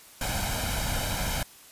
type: noise with comb filter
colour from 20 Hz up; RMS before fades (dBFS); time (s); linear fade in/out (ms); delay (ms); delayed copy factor
pink; -29; 0.21-1.43; 2; 1.3; +0.7
effects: white hiss -51 dBFS RMS until 1.71 s + resampled to 32000 Hz